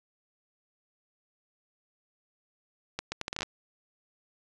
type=accelerating click train; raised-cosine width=0.2 ms; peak=-15 dBFS; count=10; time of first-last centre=2.99-3.43 s; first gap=130 ms; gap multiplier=0.72; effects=resampled to 22050 Hz